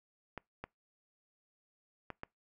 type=clicks; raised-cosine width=0.5 ms; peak=-26 dBFS; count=4; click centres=0.377 / 0.64 / 2.103 / 2.234 s; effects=noise-tail reverb RT60 0.2 s tail -25 dB re dry